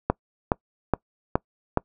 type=click train; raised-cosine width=1 ms; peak=-5 dBFS; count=5; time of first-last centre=0.1-1.774 s; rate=2.39 Hz; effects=noise-tail reverb RT60 0.1 s tail -25 dB re dry